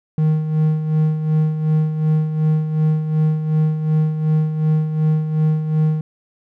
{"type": "tone with tremolo", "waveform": "triangle", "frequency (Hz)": 155.56, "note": "D#3", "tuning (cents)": 0, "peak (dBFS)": -10, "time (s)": [0.18, 6.01], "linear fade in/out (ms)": 2, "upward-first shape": "sine", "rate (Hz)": 2.7, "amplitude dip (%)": 60, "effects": []}